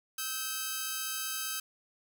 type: tone pair together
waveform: 5% pulse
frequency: 1290 / 1559 Hz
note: E6 / G6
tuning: -38 / -10 cents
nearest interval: minor third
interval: 328 cents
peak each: -25 dBFS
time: 0.18-1.6 s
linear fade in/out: 5 ms
effects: none